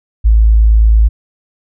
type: tone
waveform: sine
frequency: 54.5 Hz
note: A1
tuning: 16 cents flat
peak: -4 dBFS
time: 0.24-1.09 s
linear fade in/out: 20 ms
effects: none